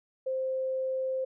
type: tone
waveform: sine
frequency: 523.3 Hz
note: C5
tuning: in tune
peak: -28 dBFS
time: 0.26-1.25 s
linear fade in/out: 10 ms
effects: none